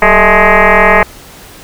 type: tone with frequency modulation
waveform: sine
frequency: 612 Hz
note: D#5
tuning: 29 cents flat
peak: -3 dBFS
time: 0.02-1.03 s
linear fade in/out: 2 ms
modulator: 211 Hz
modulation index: 7.7
effects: pink hiss -34 dBFS RMS until 1.63 s